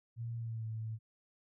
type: tone with pitch glide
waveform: sine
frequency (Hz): 116.4 to 110.89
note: A#2 to A2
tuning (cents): -2 to +14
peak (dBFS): -37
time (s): 0.16-0.99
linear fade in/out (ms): 50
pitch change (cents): -84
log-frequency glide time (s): 0.36-0.66
effects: none